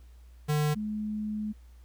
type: tone pair in turn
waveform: square / sine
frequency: 150 / 212.6 Hz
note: D3 / G#3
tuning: +37 / +41 cents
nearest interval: tritone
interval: 604 cents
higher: second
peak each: -25 / -30 dBFS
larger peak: first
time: 0.48-0.75 / 0.75-1.53 s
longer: second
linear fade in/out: 20 ms
effects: added 60 Hz sine -49 dBFS peak until 1.84 s + pink hiss -67 dBFS RMS until 1.84 s